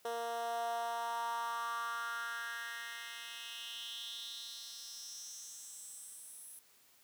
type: tone with high-pass filter sweep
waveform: 10% pulse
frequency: 233.1 Hz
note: A#3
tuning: in tune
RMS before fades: -42 dBFS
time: 0.05-6.59 s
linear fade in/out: 2 ms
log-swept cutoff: 520 to 11000 Hz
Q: 4.1
effects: white hiss -66 dBFS RMS until 7.03 s + high-pass 100 Hz 12 dB/octave